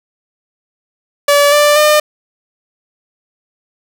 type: tone with pitch steps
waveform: sawtooth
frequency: 575 / 589.1 / 603.6 Hz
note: D5 / D5 / D5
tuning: -37 / +5 / +47 cents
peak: -3 dBFS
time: 1.28-2 s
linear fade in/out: 5 ms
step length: 240 ms
effects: none